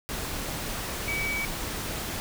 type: tone in noise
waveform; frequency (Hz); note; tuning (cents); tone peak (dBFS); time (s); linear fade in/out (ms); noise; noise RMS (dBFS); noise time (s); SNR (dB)
sine; 2279; C#7; +47; -28; 1.08-1.45; 0; pink; -33; 0.09-2.2; +2
effects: none